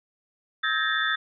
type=tone cluster; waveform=sine; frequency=1291 / 1586 / 1701 / 1854 / 3534 Hz; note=E6 / G6 / G#6 / A#6 / A7; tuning=-37 / +20 / +41 / -10 / +7 cents; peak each=-29 dBFS; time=0.63-1.16 s; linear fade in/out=10 ms; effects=none